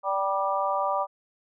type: harmonic tone with a mistuned harmonic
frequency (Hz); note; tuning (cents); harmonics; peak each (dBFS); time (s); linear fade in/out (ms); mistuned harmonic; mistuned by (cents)
194.5; G3; -13; 3 / 4 / 5 / 6; -29 / -29 / -29 / -29; 0.03-1.07; 50; 6; +25
effects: none